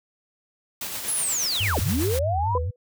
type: noise with tremolo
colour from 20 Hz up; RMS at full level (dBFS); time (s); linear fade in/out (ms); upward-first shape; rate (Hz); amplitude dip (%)
white; -30; 0.81-2.19; 2; triangle; 8.4; 45
type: linear two-way sweep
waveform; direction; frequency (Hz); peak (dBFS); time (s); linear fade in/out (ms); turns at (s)
sine; down then up; 11175 to 60.2 to 1026; -23; 1.08-2.58; 5; 1.8
type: tone with vibrato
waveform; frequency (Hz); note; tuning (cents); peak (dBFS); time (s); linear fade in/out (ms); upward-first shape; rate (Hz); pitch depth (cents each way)
sine; 89.8; F2; +49; -24; 1.6-2.71; 10; sine; 4.7; 250
type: tone with exponential decay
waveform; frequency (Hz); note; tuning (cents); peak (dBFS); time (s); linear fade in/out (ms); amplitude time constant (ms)
sine; 493.9; B4; 0; -20; 2.55-2.76; 2; 45
effects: none